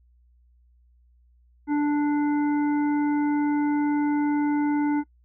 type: harmonic tone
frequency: 293.7 Hz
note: D4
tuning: in tune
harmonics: 1 / 3 / 5 / 7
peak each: -20 / -31 / -39 / -41 dBFS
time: 1.67-5.04 s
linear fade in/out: 50 ms
effects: noise-tail reverb RT60 0.1 s tail -23 dB re dry + added 60 Hz sine -56 dBFS peak until 5.24 s

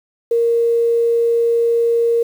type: tone with quantisation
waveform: sine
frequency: 466.2 Hz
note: A#4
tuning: in tune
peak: -12 dBFS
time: 0.31-2.23 s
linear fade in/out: 5 ms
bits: 7
effects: none

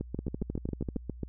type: two click trains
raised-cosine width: 3 ms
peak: -20 / -20 dBFS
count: 11 / 10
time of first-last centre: 0.19-0.965 / 0.01-1.233 s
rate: 12.9 / 7.36 Hz
effects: added 60 Hz sine -43 dBFS peak until 1.28 s

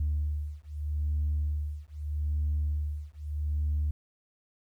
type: beating tone pair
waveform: sine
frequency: 74.2 / 75 Hz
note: D2 / D2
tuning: +18 / +37 cents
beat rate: 0.8 Hz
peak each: -30 dBFS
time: 0-3.91 s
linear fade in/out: 5 ms
effects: tanh soft clip ceiling -22 dBFS + 11-bit

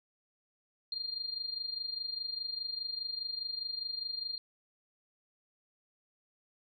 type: tone with amplitude modulation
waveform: sine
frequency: 4200 Hz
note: C8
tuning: 6 cents sharp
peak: -32 dBFS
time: 0.92-4.38 s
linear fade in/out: 2 ms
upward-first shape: sine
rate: 24.9 Hz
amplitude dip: 75%
effects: none

